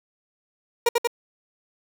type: tone with echo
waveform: 30% pulse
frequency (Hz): 473.7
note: A#4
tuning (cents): +28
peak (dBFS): -13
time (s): 0.86-0.89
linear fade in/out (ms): 5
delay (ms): 92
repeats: 2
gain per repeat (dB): -2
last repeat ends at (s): 1.074
effects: none